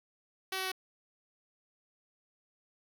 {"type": "tone with pitch steps", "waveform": "5% pulse", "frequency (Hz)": [380, 377.8, 375.6], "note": ["F#4", "F#4", "F#4"], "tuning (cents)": [46, 36, 26], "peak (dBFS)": -22, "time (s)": [0.52, 0.718], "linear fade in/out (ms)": 5, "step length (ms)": 66, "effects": []}